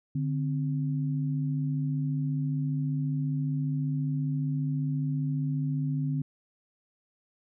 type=tone pair together; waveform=sine; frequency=146.83 / 261.6 Hz; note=D3 / C4; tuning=0 / 0 cents; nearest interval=minor seventh; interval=1000 cents; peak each=-27 / -33 dBFS; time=0.15-6.22 s; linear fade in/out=5 ms; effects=none